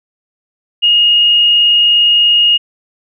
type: tone with frequency modulation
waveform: sine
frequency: 2861 Hz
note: F7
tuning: 41 cents sharp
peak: -6 dBFS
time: 0.82-2.58 s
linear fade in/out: 20 ms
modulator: 43.3 Hz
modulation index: 0.39
effects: none